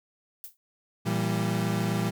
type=noise with exponential decay; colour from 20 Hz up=violet; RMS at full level=-36 dBFS; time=0.44-0.57 s; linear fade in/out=0 ms; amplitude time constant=27 ms
type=chord; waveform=35% pulse; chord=E diminished; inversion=second; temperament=equal with one note detuned; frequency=116.54 / 168.47 / 196 Hz; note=Bb2 / E3 / G3; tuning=0 / +38 / 0 cents; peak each=-28 dBFS; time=1.05-2.11 s; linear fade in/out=20 ms
effects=none